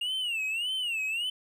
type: tone with vibrato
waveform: triangle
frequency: 2800 Hz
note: F7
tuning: 4 cents sharp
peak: -27 dBFS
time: 0.01-1.3 s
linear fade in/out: 5 ms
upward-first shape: sine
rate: 1.7 Hz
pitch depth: 170 cents each way
effects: none